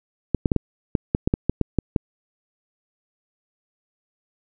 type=clicks; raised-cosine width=3 ms; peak=-5 dBFS; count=12; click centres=0.347 / 0.458 / 0.518 / 0.563 / 0.952 / 1.149 / 1.275 / 1.339 / 1.496 / 1.613 / 1.787 / 1.962 s; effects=none